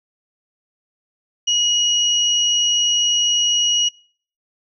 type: tone pair together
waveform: sine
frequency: 2900 / 5792 Hz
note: F#7 / F#8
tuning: -35 / -38 cents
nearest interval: octave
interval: 1197 cents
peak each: -16 / -20 dBFS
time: 1.47-3.89 s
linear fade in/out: 10 ms
effects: noise-tail reverb RT60 0.5 s tail -25 dB re dry